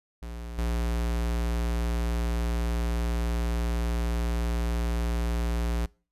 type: tone with level steps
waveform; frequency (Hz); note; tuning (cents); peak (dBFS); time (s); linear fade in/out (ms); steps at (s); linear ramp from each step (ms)
square; 58.27; A#1; 0; -36 / -26; 0.22-5.86; 5; 0.58; 5
effects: noise-tail reverb RT60 0.4 s tail -25 dB re dry + resampled to 32000 Hz